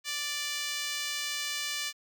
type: tone with high-pass filter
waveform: 5% pulse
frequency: 587.3 Hz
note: D5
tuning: in tune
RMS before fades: -34 dBFS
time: 0.04-1.93 s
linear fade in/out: 50 ms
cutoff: 1800 Hz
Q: 1.1
effects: none